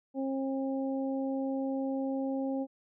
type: harmonic tone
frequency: 268.7 Hz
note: C4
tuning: 46 cents sharp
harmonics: 1 / 2 / 3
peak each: -31 / -36 / -43 dBFS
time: 0.14-2.67 s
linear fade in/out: 50 ms
effects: none